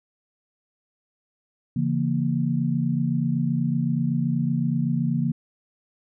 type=chord; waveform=sine; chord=A# diminished; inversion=first; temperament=just; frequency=139.85 / 167.82 / 233.1 Hz; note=C#3 / E3 / A#3; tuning=+16 / +31 / 0 cents; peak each=-25 dBFS; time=1.76-5.32 s; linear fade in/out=5 ms; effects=none